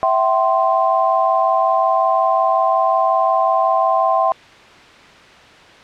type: chord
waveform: sine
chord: C major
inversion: first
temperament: equal with one note detuned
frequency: 659.3 / 764.8 / 1046.5 Hz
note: E5 / G5 / C6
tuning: 0 / -43 / 0 cents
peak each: -17 dBFS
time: 0.03-4.32 s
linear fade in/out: 0 ms
effects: white hiss -42 dBFS RMS until 5.83 s + low-pass 3000 Hz 12 dB/octave